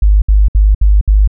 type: tone bursts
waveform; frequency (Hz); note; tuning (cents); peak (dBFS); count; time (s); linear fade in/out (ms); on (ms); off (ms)
sine; 51; G#1; -31; -4; 5; 0.02-1.276; 5; 200; 64
effects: none